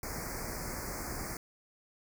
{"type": "band-stop noise", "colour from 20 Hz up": "pink", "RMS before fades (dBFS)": -39, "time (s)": [0.03, 1.37], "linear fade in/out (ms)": 2, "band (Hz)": [2300, 4600], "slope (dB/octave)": 96, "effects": []}